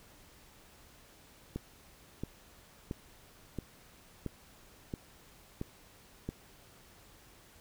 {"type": "click train", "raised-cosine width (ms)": 3, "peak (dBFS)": -23, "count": 8, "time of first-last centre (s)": [1.56, 6.29], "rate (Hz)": 1.48, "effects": ["pink hiss -59 dBFS RMS until 7.6 s"]}